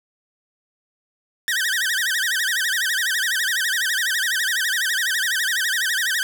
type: tone with vibrato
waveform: sawtooth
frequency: 1703 Hz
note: G#6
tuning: 43 cents sharp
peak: -16 dBFS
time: 1.48-6.23 s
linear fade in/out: 0 ms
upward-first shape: sine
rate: 12 Hz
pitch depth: 210 cents each way
effects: 7-bit